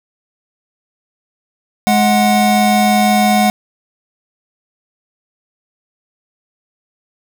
square tone pair together, 210.1 / 736 Hz, G#3 / F#5, +20 / -9 cents, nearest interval octave + minor seventh, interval 2171 cents, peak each -13 dBFS, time 1.87-3.5 s, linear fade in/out 0 ms, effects none

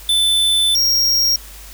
square tone pair in turn, 3520 / 5590 Hz, A7 / F8, 0 / +1 cents, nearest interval minor sixth, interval 801 cents, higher second, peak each -13 dBFS, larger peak neither, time 0.09-0.75 / 0.75-1.36 s, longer first, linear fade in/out 2 ms, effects added 50 Hz sine -37 dBFS peak until 1.73 s + white hiss -39 dBFS RMS until 1.73 s

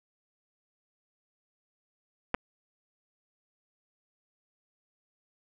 clicks, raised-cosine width 0.5 ms, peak -13 dBFS, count 2, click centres 2.343 / 2.347 s, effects none

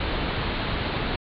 pink low-pass noise, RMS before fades -27 dBFS, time 0-1.16 s, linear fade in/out 5 ms, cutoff 4300 Hz, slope 96 dB/octave, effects AAC 64 kbps

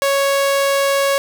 sawtooth tone, 554.4 Hz, C#5, in tune, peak -10 dBFS, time 0.02-1.18 s, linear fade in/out 0 ms, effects none

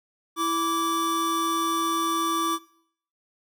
square tone pair together, 331 / 1162 Hz, E4 / D6, +7 / -19 cents, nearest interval octave + minor seventh, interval 2174 cents, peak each -29 / -25 dBFS, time 0.36-2.59 s, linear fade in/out 50 ms, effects noise-tail reverb RT60 0.6 s tail -19 dB re dry

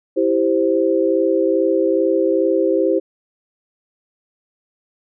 sine chord, C major, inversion first, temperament equal, 329.6 / 392 / 523.3 Hz, E4 / G4 / C5, 0 / 0 / 0 cents, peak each -18 dBFS, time 0.16-3 s, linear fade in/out 20 ms, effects none

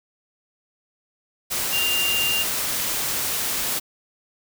sine tone in noise, 2794 Hz, F7, in tune, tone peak -21 dBFS, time 1.72-2.44 s, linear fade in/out 20 ms, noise white, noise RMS -25 dBFS, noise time 1.5-3.8 s, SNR +1 dB, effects none

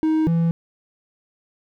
triangle tone pair in turn, 314.8 / 166.76 Hz, D#4 / E3, +20 / +20 cents, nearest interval major seventh, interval 1100 cents, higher first, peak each -14 dBFS, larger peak neither, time 0.03-0.27 / 0.27-0.51 s, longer neither, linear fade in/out 0 ms, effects none

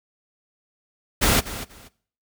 pink noise with echo, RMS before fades -18 dBFS, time 1.21-1.41 s, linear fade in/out 20 ms, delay 240 ms, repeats 2, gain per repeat -14 dB, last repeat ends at 1.89 s, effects noise-tail reverb RT60 0.5 s tail -19 dB re dry

